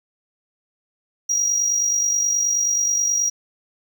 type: tone with amplitude modulation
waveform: triangle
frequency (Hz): 5730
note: F8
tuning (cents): +44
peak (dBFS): -14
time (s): 1.29-3.3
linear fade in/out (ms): 10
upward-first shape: sine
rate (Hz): 49.4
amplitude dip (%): 50
effects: none